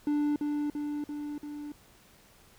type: tone with echo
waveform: triangle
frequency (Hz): 294.5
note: D4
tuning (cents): +5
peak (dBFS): -23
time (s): 0.07-0.36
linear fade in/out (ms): 2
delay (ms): 340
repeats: 4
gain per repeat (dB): -3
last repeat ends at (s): 1.72
effects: pink hiss -59 dBFS RMS until 2.58 s